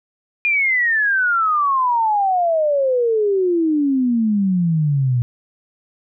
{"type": "exponential sweep", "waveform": "sine", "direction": "down", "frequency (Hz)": [2442, 119.2], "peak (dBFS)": -14, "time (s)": [0.45, 5.22], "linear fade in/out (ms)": 0, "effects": []}